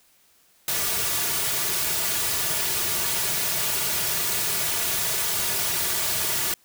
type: noise with comb filter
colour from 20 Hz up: white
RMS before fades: -25 dBFS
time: 0.68-6.54 s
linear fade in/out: 2 ms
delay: 3.8 ms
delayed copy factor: -0.8
effects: white hiss -60 dBFS RMS until 6.64 s